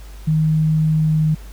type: tone with pitch glide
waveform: sine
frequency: 156.7 to 155.71 Hz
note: D#3 to D#3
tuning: +13 to +2 cents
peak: -13 dBFS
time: 0.27-1.35 s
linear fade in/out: 10 ms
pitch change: -11 cents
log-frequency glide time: 0.97-1.24 s
effects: added 50 Hz sine -33 dBFS peak until 1.52 s + pink hiss -46 dBFS RMS until 1.52 s